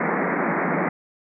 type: band-pass noise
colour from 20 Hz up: pink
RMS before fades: -23 dBFS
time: 0-0.89 s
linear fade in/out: 5 ms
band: 160 to 2200 Hz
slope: 96 dB/octave
effects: none